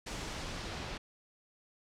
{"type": "noise with low-pass filter sweep", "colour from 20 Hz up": "pink", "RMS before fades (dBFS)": -41, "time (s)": [0.06, 0.98], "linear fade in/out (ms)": 10, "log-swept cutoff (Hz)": [7300, 4300], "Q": 0.97, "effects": []}